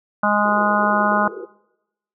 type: harmonic tone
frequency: 207.7 Hz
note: G#3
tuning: in tune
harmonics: 1 / 3 / 4 / 5 / 6 / 7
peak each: -22 / -22 / -22 / -22 / -22 / -22 dBFS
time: 0.23-1.28 s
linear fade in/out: 5 ms
type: band-pass noise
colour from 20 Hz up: white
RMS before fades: -33 dBFS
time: 0.45-1.46 s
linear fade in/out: 10 ms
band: 340 to 480 Hz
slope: 96 dB/octave
effects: noise-tail reverb RT60 0.9 s tail -22 dB re dry